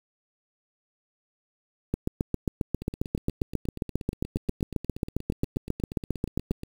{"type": "two click trains", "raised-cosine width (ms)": 3, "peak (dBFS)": [-12, -23], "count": [35, 33], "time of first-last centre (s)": [[1.94, 6.51], [2.82, 6.634]], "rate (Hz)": [7.44, 8.39], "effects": ["7-bit"]}